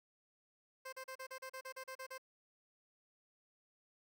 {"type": "tone bursts", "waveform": "15% pulse", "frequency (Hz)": 523.3, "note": "C5", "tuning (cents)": 0, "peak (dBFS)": -39, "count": 12, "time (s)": [0.85, 2.181], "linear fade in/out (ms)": 10, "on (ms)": 77, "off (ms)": 37, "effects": []}